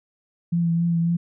sine tone with vibrato, 169 Hz, E3, 43 cents sharp, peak -18 dBFS, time 0.52-1.17 s, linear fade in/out 10 ms, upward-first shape triangle, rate 3.7 Hz, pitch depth 26 cents each way, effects none

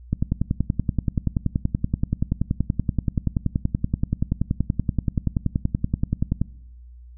click train, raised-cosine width 5 ms, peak -8 dBFS, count 67, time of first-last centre 0.13-6.416 s, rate 10.5 Hz, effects noise-tail reverb RT60 0.9 s tail -22 dB re dry + added 60 Hz sine -41 dBFS peak until 7.17 s

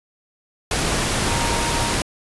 sine tone in noise, 932.3 Hz, A#5, in tune, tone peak -27 dBFS, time 1.28-1.93 s, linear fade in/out 2 ms, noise pink, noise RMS -21 dBFS, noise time 0.71-2.02 s, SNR -9 dB, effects resampled to 24000 Hz

